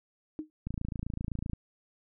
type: tone with exponential decay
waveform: sine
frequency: 308.9 Hz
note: D#4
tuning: 12 cents flat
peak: -29 dBFS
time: 0.39-0.5 s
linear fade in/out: 0 ms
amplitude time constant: 22 ms
type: click train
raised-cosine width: 5 ms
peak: -22 dBFS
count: 25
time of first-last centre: 0.67-1.533 s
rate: 27.8 Hz
effects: none